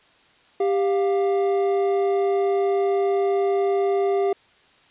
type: tone pair together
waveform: triangle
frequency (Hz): 395.2 / 704.2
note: G4 / F5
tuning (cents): +14 / +14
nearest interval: minor seventh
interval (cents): 1000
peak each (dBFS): -17 / -24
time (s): 0.6-4.33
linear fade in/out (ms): 5
effects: white hiss -56 dBFS RMS until 4.9 s + resampled to 8000 Hz